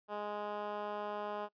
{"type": "tone with band-pass filter", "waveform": "10% pulse", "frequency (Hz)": 207.7, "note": "G#3", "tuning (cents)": 0, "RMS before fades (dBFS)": -40, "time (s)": [0.08, 1.49], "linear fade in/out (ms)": 50, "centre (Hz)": 730, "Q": 0.87, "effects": ["noise-tail reverb RT60 0.1 s tail -23 dB re dry", "resampled to 11025 Hz"]}